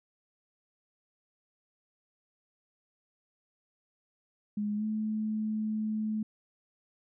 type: tone with pitch glide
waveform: sine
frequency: 208.2 to 216 Hz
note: G#3 to A3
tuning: +5 to -32 cents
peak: -29 dBFS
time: 4.57-6.23 s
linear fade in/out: 5 ms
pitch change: +63 cents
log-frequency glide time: 4.76-4.84 s
effects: none